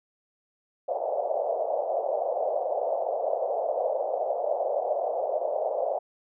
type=band-pass noise; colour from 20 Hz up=pink; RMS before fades=-28 dBFS; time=0.88-5.99 s; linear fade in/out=10 ms; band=530 to 710 Hz; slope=48 dB/octave; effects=none